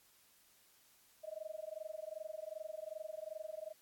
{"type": "tone with amplitude modulation", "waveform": "sine", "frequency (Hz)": 628, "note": "D#5", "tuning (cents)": 16, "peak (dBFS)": -39, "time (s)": [1.23, 3.73], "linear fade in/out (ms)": 20, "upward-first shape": "sine", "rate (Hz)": 22.6, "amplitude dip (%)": 100, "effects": ["white hiss -68 dBFS RMS until 3.81 s", "AAC 64 kbps"]}